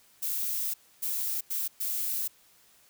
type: noise bursts at uneven times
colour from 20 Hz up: violet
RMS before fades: -31 dBFS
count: 4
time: 0.22-0.74 / 1.02-1.41 / 1.5-1.68 / 1.8-2.28 s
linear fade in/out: 10 ms
effects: white hiss -61 dBFS RMS until 2.89 s